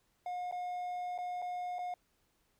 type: tone with dropouts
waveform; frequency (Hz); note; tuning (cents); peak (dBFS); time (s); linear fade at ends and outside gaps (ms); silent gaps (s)
triangle; 718; F5; +48; -34; 0.26-1.94; 2; 0.513-0.524 / 1.179-1.186 / 1.419-1.423 / 1.785-1.79
effects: pink hiss -75 dBFS RMS until 2.59 s